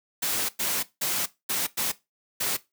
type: noise bursts at uneven times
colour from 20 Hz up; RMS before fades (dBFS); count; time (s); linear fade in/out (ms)
white; -27; 6; 0.22-0.49 / 0.59-0.83 / 1.01-1.26 / 1.49-1.67 / 1.77-1.92 / 2.4-2.57; 10
effects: noise-tail reverb RT60 0.2 s tail -17 dB re dry + high-pass 100 Hz 12 dB/octave